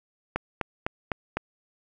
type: click train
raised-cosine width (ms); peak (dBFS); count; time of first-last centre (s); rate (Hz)
0.5; -11; 5; 0.36-1.37; 3.96
effects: none